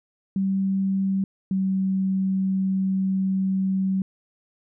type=tone pair in turn; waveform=sine; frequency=193.2 / 190.87 Hz; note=G3 / G3; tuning=-25 / -46 cents; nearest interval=unison; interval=21 cents; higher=first; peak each=-20 dBFS; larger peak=neither; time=0.36-1.24 / 1.51-4.02 s; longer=second; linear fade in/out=2 ms; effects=none